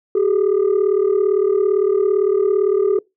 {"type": "tone pair together", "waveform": "sine", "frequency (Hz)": [383.3, 421], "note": ["G4", "G#4"], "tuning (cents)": [-39, 24], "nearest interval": "major second", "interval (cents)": 163, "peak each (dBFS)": -14, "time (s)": [0.15, 2.99], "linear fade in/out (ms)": 5, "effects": ["noise-tail reverb RT60 0.2 s tail -24 dB re dry", "tanh soft clip ceiling -10 dBFS"]}